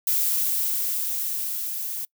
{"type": "noise with level ramp", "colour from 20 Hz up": "violet", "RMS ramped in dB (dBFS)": [-22, -31], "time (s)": [0.07, 2.05], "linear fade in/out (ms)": 2, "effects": ["noise-tail reverb RT60 0.1 s tail -25 dB re dry"]}